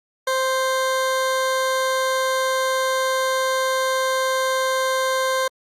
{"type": "tone", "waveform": "20% pulse", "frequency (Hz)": 523.3, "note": "C5", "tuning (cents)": 0, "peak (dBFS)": -14, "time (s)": [0.27, 5.48], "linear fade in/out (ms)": 5, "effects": ["low-pass 12000 Hz 12 dB/octave", "Opus 48 kbps"]}